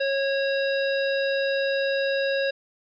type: harmonic tone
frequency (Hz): 548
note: C#5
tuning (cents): -20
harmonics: 1 / 3 / 5 / 7 / 9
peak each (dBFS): -23 / -29 / -34 / -35 / -39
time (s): 0-2.51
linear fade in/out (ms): 10
effects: none